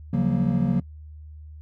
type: chord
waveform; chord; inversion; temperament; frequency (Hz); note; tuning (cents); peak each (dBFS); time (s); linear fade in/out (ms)
triangle; Gb major seventh; second; equal with one note detuned; 138.59 / 174.61 / 188.56 / 233.1; Db3 / F3 / Gb3 / Bb3; 0 / 0 / +33 / 0; -23; 0.13-0.8; 5
effects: noise-tail reverb RT60 0.1 s tail -22 dB re dry + added 76 Hz sine -39 dBFS peak until 1.61 s